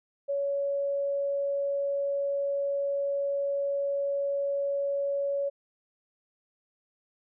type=tone; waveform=sine; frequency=561 Hz; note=C#5; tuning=21 cents sharp; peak=-26 dBFS; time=0.28-5.5 s; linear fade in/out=20 ms; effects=none